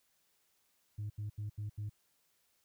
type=tone bursts; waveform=sine; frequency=104.6 Hz; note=G#2; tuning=13 cents sharp; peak=-35 dBFS; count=5; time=0.98-1.896 s; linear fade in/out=10 ms; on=120 ms; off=79 ms; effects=tanh soft clip ceiling -35 dBFS + white hiss -75 dBFS RMS until 2.64 s